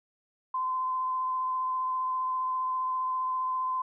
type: tone with vibrato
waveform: sine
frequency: 1029 Hz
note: C6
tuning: 29 cents flat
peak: -27 dBFS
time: 0.54-3.82 s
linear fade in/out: 5 ms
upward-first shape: sine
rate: 15 Hz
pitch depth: 13 cents each way
effects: none